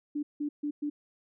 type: tone bursts at uneven times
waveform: sine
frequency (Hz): 293.7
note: D4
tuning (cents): 0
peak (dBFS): -29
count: 4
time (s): 0.15-0.23 / 0.4-0.49 / 0.63-0.71 / 0.82-0.9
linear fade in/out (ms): 10
effects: none